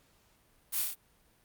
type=noise with echo; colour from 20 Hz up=blue; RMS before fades=-33 dBFS; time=0.72-0.83 s; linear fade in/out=20 ms; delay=30 ms; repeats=4; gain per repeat=-2 dB; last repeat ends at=0.95 s; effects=pink hiss -67 dBFS RMS until 1.44 s + Opus 48 kbps